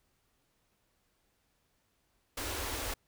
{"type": "band-stop noise", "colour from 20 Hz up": "pink", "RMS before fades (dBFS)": -37, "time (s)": [2.37, 2.94], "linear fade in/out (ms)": 5, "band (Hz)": [100, 260], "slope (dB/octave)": 48, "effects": ["pink hiss -75 dBFS RMS until 3.07 s"]}